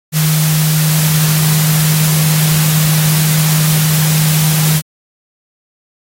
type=tone in noise; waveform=sine; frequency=155.56 Hz; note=D#3; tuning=in tune; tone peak=-10 dBFS; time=0.12-4.82 s; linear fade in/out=50 ms; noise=white; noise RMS=-17 dBFS; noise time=0.12-4.82 s; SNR=+4 dB; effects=AAC 48 kbps